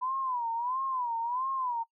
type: tone with vibrato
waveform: sine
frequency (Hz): 991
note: B5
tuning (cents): +6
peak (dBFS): -29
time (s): 0.01-1.84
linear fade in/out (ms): 20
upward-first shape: sine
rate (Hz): 1.5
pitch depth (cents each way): 140
effects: noise-tail reverb RT60 0.1 s tail -21 dB re dry